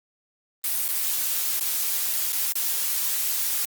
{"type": "noise with dropouts", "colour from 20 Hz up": "blue", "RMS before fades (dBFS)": -25, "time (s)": [0.64, 3.65], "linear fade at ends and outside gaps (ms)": 2, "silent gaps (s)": [[0.881, 0.887], [1.597, 1.608], [2.323, 2.328], [2.524, 2.554]], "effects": ["Opus 32 kbps"]}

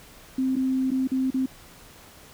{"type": "tone with dropouts", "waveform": "sine", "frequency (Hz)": 261.6, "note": "C4", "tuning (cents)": 0, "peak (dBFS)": -21, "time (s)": [0.38, 1.46], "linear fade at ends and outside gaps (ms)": 5, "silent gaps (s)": [[0.557, 0.564], [0.906, 0.915], [1.074, 1.116], [1.305, 1.342]], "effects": ["pink hiss -49 dBFS RMS until 2.33 s"]}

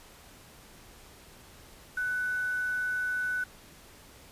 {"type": "tone with quantisation", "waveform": "sine", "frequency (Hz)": 1493, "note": "F#6", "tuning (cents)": 15, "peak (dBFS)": -28, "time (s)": [1.97, 3.44], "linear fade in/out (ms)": 5, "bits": 8, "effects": ["pink hiss -53 dBFS RMS until 4.31 s", "resampled to 32000 Hz"]}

